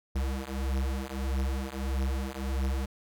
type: beating tone pair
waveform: square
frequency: 65.6 / 67.2 Hz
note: C2 / C2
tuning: +5 / +47 cents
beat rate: 1.6 Hz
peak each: -33 / -32 dBFS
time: 0.15-2.86 s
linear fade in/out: 10 ms
effects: none